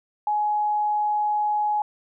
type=tone; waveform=sine; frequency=840 Hz; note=G#5; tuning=19 cents sharp; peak=-20 dBFS; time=0.27-1.82 s; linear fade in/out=2 ms; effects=none